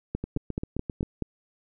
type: two click trains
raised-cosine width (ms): 3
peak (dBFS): -18 / -15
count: 7 / 6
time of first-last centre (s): 0.24-1.029 / 0.15-1.223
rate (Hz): 7.6 / 4.66
effects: none